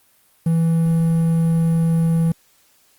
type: tone with quantisation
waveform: triangle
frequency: 164.81 Hz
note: E3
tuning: in tune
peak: -12 dBFS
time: 0.46-2.32 s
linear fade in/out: 5 ms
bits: 7
effects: white hiss -57 dBFS RMS until 2.98 s + Opus 32 kbps